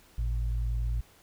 sine tone pair together, 54.84 / 116.2 Hz, A1 / A#2, -5 / -5 cents, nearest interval octave + minor second, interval 1300 cents, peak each -27 / -36 dBFS, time 0.18-1.01 s, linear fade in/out 5 ms, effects pink hiss -59 dBFS RMS until 1.22 s

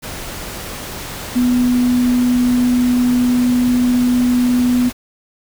sine tone in noise, 246.9 Hz, B3, in tune, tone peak -11 dBFS, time 1.35-4.9 s, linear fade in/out 20 ms, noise pink, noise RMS -28 dBFS, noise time 0.02-4.93 s, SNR +14 dB, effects none

